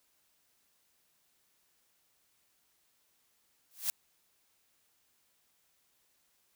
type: noise with exponential growth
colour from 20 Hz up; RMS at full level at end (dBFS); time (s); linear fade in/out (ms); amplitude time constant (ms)
blue; -28; 3.71-3.9; 0; 40
effects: white hiss -73 dBFS RMS until 6.55 s